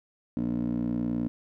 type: tone with band-pass filter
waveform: 15% pulse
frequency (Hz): 59.3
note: A#1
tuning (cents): +30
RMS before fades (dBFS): -29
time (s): 0.37-1.28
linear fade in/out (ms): 0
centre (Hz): 270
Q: 4.3
effects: none